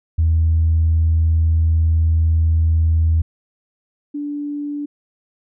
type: tone pair in turn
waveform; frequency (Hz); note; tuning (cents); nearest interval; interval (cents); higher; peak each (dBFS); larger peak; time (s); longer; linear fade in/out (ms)
sine; 81 / 291; E2 / D4; -30 / -16; octave + minor seventh; 2214; second; -11 / -22; first; 0.18-3.22 / 4.14-4.86; first; 10
effects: tanh soft clip ceiling -8 dBFS